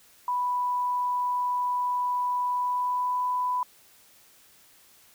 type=tone with pitch glide; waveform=sine; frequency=987.8 to 995.8 Hz; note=B5 to B5; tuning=0 to +14 cents; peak=-24 dBFS; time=0.28-3.63 s; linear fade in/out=2 ms; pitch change=+14 cents; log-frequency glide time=2.51-3.27 s; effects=white hiss -57 dBFS RMS until 5.14 s